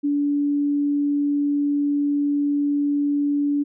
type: tone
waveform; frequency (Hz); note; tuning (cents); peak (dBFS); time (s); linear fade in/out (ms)
sine; 288.1; D4; -33; -18; 0.03-3.64; 20
effects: none